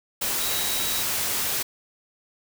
sine tone in noise, 3868 Hz, B7, 37 cents flat, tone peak -32 dBFS, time 0.4-1.03 s, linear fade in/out 10 ms, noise white, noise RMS -26 dBFS, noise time 0.21-1.63 s, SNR -9 dB, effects none

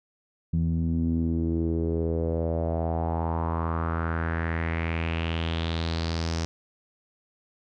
sawtooth tone with low-pass filter sweep, 82.41 Hz, E2, in tune, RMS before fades -27 dBFS, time 0.53-6.45 s, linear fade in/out 0 ms, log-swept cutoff 180 to 5700 Hz, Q 4.1, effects none

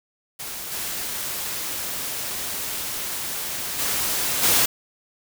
white noise with level steps, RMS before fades -33 / -29 / -24 / -18 dBFS, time 0.39-4.66 s, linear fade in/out 10 ms, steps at 0.71 / 3.78 / 4.42 s, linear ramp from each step 20 ms, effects none

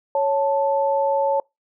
sine tone pair together, 554.4 / 880.1 Hz, C#5 / A5, 0 / 0 cents, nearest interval minor sixth, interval 800 cents, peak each -19 / -21 dBFS, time 0.15-1.4 s, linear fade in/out 2 ms, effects noise-tail reverb RT60 0.2 s tail -26 dB re dry

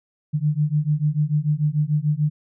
sine beating tone pair, 146.83 / 153.63 Hz, D3 / D#3, 0 / -22 cents, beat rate 6.8 Hz, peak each -21 dBFS, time 0.33-2.3 s, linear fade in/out 20 ms, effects none

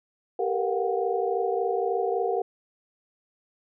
sine tone cluster, 391.8 / 457 / 480.6 / 722 / 775 Hz, G4 / A#4 / B4 / F#5 / G5, -1 / -34 / -47 / -43 / -20 cents, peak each -28 / -28 / -33 / -29 / -37 dBFS, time 0.39-2.42 s, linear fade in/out 5 ms, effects none

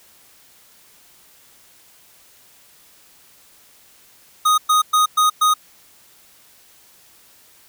square tone bursts, 1244.5 Hz, D#6, in tune, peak -13 dBFS, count 5, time 4.45-5.54 s, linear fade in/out 10 ms, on 130 ms, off 110 ms, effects white hiss -51 dBFS RMS until 7.68 s

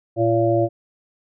harmonic tone, 114.2 Hz, A#2, 35 cents flat, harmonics 1 / 3 / 5 / 6, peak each -22 / -19 / -20 / -23 dBFS, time 0.16-0.69 s, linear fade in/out 50 ms, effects none

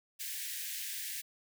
white high-pass noise, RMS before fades -40 dBFS, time 0.19-1.22 s, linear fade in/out 20 ms, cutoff 1600 Hz, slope 96 dB/octave, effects none

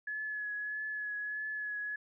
sine tone with vibrato, 1700 Hz, G#6, 40 cents sharp, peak -35 dBFS, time 0.07-1.96 s, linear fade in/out 5 ms, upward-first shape triangle, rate 1.6 Hz, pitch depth 26 cents each way, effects none

